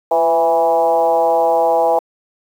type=tone with frequency modulation; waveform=sine; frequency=662 Hz; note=E5; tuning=7 cents sharp; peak=-10 dBFS; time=0.11-1.99 s; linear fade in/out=5 ms; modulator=161 Hz; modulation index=1.4; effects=high-pass 400 Hz 12 dB/octave + 7-bit